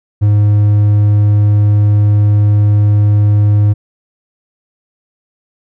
triangle tone, 103.83 Hz, G#2, in tune, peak -4 dBFS, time 0.21-3.74 s, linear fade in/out 20 ms, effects none

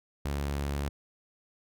sawtooth tone, 70.9 Hz, C#2, 40 cents sharp, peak -26 dBFS, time 0.25-0.89 s, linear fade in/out 5 ms, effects none

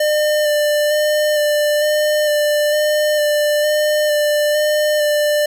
square tone with vibrato, 599 Hz, D5, 34 cents sharp, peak -14 dBFS, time 0-5.46 s, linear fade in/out 5 ms, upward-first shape square, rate 1.1 Hz, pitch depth 13 cents each way, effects none

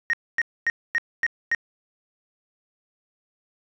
sine tone bursts, 1864.7 Hz, A#6, in tune, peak -17 dBFS, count 6, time 0.1-1.548 s, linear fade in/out 0 ms, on 33 ms, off 250 ms, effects tanh soft clip ceiling -16 dBFS

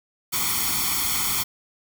white noise with comb filter, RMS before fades -24 dBFS, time 0.32-1.44 s, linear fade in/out 20 ms, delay 0.9 ms, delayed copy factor +0.95, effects none

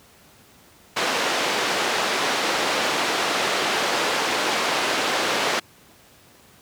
pink band-pass noise, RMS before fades -23 dBFS, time 0.96-5.6 s, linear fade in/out 10 ms, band 430 to 4900 Hz, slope 12 dB/octave, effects pink hiss -52 dBFS RMS until 6.61 s + high-pass 80 Hz 12 dB/octave

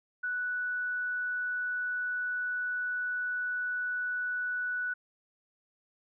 sine tone, 1480 Hz, F#6, in tune, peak -30 dBFS, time 0.23-4.94 s, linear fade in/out 10 ms, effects none

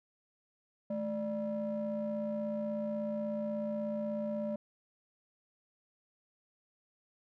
triangle ring-modulated tone, 187.9 Hz, F#3, 27 cents sharp, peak -28 dBFS, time 0.9-4.56 s, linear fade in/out 5 ms, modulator 404 Hz, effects none

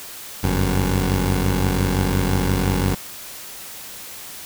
15% pulse tone pair together, 49.39 / 93 Hz, G1 / F#2, +14 / +9 cents, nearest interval major seventh, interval 1095 cents, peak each -14 dBFS, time 0.43-2.95 s, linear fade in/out 10 ms, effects white hiss -36 dBFS RMS until 4.45 s

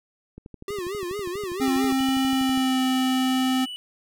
click train, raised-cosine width 3 ms, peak -27 dBFS, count 28, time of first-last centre 0.38-2.575 s, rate 12.3 Hz
square tone with vibrato, 381.9 Hz, G4, 45 cents flat, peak -29 dBFS, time 0.68-1.92 s, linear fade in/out 2 ms, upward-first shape sine, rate 4.5 Hz, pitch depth 160 cents each way
square tone with pitch glide, 265.3 to 258.9 Hz, C4 to C4, +24 to -18 cents, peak -21 dBFS, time 1.6-3.66 s, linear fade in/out 20 ms, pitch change -42 cents, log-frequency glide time 2.3-2.81 s
triangle tone, 2960 Hz, F#7, in tune, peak -31 dBFS, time 1.99-3.76 s, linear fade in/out 0 ms
effects none

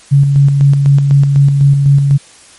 sine tone with tremolo, 140.3 Hz, C#3, 21 cents sharp, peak -3 dBFS, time 0.11-2.18 s, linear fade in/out 20 ms, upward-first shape square, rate 4 Hz, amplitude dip 40%, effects white hiss -40 dBFS RMS until 2.58 s + MP3 48 kbps

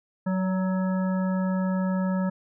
harmonic tone with a mistuned harmonic, 186.4 Hz, F#3, 13 cents sharp, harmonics 1 / 3 / 5 / 7 / 9, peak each -23 / -33 / -37 / -40 / -42 dBFS, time 0.26-2.3 s, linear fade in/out 10 ms, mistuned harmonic 3, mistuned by +21 cents, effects none

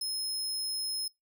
sawtooth tone, 5160 Hz, E8, 38 cents flat, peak -29 dBFS, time 0.01-1.08 s, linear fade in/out 5 ms, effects noise-tail reverb RT60 0.2 s tail -26 dB re dry

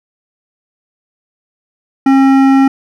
sine tone with hard clipping, 269.8 Hz, C#4, 47 cents flat, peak -7 dBFS, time 2.06-2.68 s, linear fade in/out 5 ms, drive 13 dB, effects none

